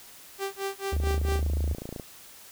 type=tone with tremolo; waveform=sawtooth; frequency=392 Hz; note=G4; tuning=in tune; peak=-24 dBFS; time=0.38-1.48 s; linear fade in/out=50 ms; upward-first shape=sine; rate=4.5 Hz; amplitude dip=100%
type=tone; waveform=sine; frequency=73.7 Hz; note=D2; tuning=7 cents sharp; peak=-24 dBFS; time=0.92-1.74 s; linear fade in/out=10 ms
type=click train; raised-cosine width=2 ms; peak=-23 dBFS; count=31; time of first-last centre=0.93-1.998 s; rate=28.1 Hz
effects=white hiss -49 dBFS RMS until 2.51 s